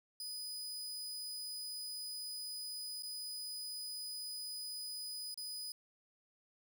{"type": "tone with dropouts", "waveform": "sawtooth", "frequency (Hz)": 4978, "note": "D#8", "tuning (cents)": 0, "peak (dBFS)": -39, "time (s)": [0.2, 5.72], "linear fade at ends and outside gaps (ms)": 2, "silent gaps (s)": [[3.024, 3.032], [5.343, 5.375]], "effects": []}